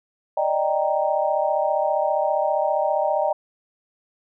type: chord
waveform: sine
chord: Eb major seventh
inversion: third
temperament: equal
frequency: 587.3 / 622.3 / 784 / 932.3 Hz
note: D5 / Eb5 / G5 / Bb5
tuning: 0 / 0 / 0 / 0 cents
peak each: -24 / -23 / -24 / -27 dBFS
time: 0.37-3.33 s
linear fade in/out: 5 ms
effects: none